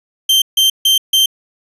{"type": "tone bursts", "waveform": "40% pulse", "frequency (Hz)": 3136, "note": "G7", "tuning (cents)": 0, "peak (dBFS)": -8, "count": 4, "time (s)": [0.29, 1.26], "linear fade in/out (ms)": 5, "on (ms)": 130, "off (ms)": 150, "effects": ["resampled to 32000 Hz"]}